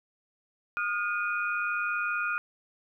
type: tone cluster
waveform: sine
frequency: 1232 / 1427 / 2467 Hz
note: D#6 / F6 / D#7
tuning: -17 / +37 / -15 cents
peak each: -34 / -29 / -34 dBFS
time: 0.77-2.38 s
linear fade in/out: 0 ms
effects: none